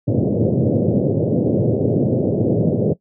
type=band-pass noise; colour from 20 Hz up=pink; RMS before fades=-17 dBFS; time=0.07-2.94 s; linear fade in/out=20 ms; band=100 to 570 Hz; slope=48 dB/octave; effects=noise-tail reverb RT60 0.1 s tail -18 dB re dry